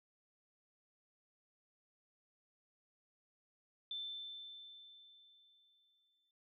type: tone with exponential decay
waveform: sine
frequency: 3540 Hz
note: A7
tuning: 10 cents sharp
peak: -39 dBFS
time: 3.91-6.31 s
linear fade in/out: 2 ms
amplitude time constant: 520 ms
effects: noise-tail reverb RT60 0.2 s tail -21 dB re dry